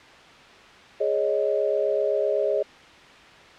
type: chord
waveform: sine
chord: Ab suspended fourth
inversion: none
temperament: equal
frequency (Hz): 415.3 / 554.4 / 622.3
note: Ab4 / Db5 / Eb5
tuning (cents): 0 / 0 / 0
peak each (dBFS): -25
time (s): 1-2.63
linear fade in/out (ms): 10
effects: white hiss -47 dBFS RMS until 3.58 s + low-pass 3000 Hz 12 dB/octave